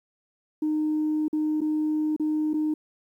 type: tone with dropouts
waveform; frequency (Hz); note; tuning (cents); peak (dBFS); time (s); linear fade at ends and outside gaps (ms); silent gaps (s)
sine; 307.1; D#4; -23; -21; 0.62-2.74; 5; 1.282-1.329 / 1.607-1.615 / 2.164-2.197 / 2.534-2.54
effects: tanh soft clip ceiling -19 dBFS + 10-bit